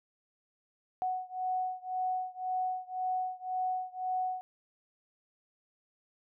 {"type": "beating tone pair", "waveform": "sine", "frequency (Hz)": [740, 741.9], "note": ["F#5", "F#5"], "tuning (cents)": [0, 4], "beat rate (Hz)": 1.9, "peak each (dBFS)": [-34, -35], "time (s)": [1.02, 4.41], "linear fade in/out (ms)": 0, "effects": []}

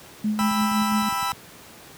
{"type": "tone with tremolo", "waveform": "sine", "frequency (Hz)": 212.8, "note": "G#3", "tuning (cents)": 42, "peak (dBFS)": -19, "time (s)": [0.24, 1.09], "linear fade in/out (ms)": 5, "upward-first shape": "sine", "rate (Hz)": 5.9, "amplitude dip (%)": 50}
{"type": "chord", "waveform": "40% pulse", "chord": "E minor", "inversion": "first", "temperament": "equal with one note detuned", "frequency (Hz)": [795.9, 987.8, 1318.5], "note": ["G5", "B5", "E6"], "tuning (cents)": [26, 0, 0], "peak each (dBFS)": [-30, -26, -26], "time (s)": [0.39, 1.32], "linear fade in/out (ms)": 0}
{"type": "click train", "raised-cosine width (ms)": 5, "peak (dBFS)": -25, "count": 10, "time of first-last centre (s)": [0.41, 1.33], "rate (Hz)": 9.78}
{"effects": ["pink hiss -45 dBFS RMS until 1.97 s", "high-pass 100 Hz 12 dB/octave"]}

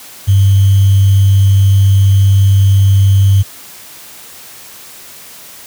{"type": "tone with sample-and-hold", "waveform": "sine", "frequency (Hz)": 98, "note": "G2", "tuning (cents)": 0, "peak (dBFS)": -4, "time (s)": [0.27, 3.43], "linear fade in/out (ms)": 20, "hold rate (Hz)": 3150, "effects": ["white hiss -34 dBFS RMS until 5.66 s", "high-pass 60 Hz 12 dB/octave"]}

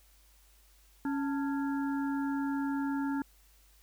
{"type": "harmonic tone with a mistuned harmonic", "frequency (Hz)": 277.2, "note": "C#4", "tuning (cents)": 0, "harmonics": [1, 3, 5, 6], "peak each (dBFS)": [-30, -40, -44, -46], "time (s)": [1.05, 3.22], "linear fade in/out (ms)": 2, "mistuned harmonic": 3, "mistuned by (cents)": 110, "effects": ["added 50 Hz sine -61 dBFS peak until 3.82 s", "white hiss -65 dBFS RMS until 3.82 s"]}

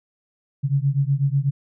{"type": "beating tone pair", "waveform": "sine", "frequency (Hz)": [135.7, 143.8], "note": ["C#3", "D3"], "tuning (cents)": [-36, -36], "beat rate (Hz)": 8.1, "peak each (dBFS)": [-20, -21], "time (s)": [0.63, 1.51], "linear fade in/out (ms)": 20, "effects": []}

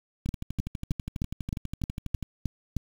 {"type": "two click trains", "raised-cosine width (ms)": 5, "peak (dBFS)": [-16, -21], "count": [9, 25], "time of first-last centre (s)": [[0.29, 2.767], [0.26, 2.227]], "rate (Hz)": [3.23, 12.2], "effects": ["7-bit"]}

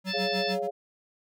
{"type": "tone with tremolo", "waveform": "square", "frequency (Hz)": 188.6, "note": "F#3", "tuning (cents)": 33, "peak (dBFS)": -30, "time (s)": [0.04, 0.68], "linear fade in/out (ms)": 50, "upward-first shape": "sine", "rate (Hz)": 6.6, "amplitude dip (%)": 100}
{"type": "harmonic tone", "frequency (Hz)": 880, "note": "A5", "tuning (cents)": 0, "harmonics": [2, 3, 4, 5, 6], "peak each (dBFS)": [-36, -36, -36, -36, -36], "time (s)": [0.06, 0.56], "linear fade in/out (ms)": 50}
{"type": "chord", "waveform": "sine", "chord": "Db major", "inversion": "second", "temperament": "equal with one note detuned", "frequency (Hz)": [415.3, 558.9, 698.5], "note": ["Ab4", "Db5", "F5"], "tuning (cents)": [0, 14, 0], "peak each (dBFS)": -32, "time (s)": [0.13, 0.71], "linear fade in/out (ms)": 20}
{"effects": []}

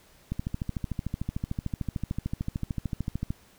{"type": "click train", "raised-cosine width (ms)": 5, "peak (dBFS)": -17, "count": 41, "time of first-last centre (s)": [0.32, 3.305], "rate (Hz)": 13.4, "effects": ["pink hiss -58 dBFS RMS until 3.58 s"]}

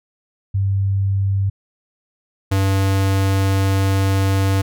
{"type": "tone pair in turn", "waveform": ["sine", "square"], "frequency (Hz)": [98, 96.99], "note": ["G2", "G2"], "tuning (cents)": [0, -18], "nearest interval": "unison", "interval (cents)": 18, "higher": "first", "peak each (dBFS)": -15, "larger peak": "neither", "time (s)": [[0.54, 1.5], [2.51, 4.62]], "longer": "second", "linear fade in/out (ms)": 10, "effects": []}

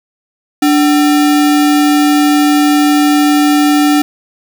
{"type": "tone with sample-and-hold", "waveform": "sine", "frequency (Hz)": 293.7, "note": "D4", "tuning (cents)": 0, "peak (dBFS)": -6, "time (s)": [0.62, 4.02], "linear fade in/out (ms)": 5, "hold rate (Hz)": 1050, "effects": []}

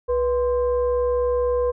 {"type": "tone with frequency modulation", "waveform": "sine", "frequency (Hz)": 490, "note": "B4", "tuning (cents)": -14, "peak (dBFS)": -18, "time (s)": [0.08, 1.72], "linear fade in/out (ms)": 20, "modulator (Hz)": 552, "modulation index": 0.48, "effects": []}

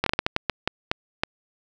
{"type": "slowing click train", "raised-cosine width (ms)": 0.3, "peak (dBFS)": -5, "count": 11, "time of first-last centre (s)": [0.04, 1.235], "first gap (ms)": 23, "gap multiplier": 1.34, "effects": []}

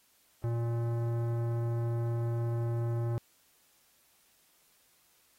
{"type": "tone with tanh clipping", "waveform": "sine", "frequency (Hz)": 117.1, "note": "A#2", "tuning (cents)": 8, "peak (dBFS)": -31, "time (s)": [0.44, 3.18], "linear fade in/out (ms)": 0, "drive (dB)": 16, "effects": ["white hiss -67 dBFS RMS until 5.38 s", "AAC 48 kbps"]}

